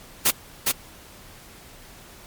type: noise with echo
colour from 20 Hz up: white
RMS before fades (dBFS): -18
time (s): 0.25-0.31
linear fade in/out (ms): 10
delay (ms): 410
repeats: 1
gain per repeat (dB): -3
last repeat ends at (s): 0.72
effects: pink hiss -46 dBFS RMS until 2.26 s + MP3 96 kbps